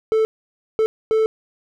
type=tone bursts at uneven times; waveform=triangle; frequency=440 Hz; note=A4; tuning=in tune; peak=-12 dBFS; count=3; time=0.12-0.25 / 0.79-0.86 / 1.11-1.26 s; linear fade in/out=0 ms; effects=none